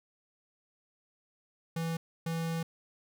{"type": "tone bursts at uneven times", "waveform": "square", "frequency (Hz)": 164.81, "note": "E3", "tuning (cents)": 0, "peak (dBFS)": -32, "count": 2, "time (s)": [[1.76, 1.97], [2.26, 2.63]], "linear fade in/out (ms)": 5, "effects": []}